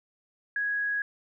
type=tone; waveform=sine; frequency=1661.2 Hz; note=G#6; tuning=in tune; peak=-26 dBFS; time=0.56-1.02 s; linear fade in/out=2 ms; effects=none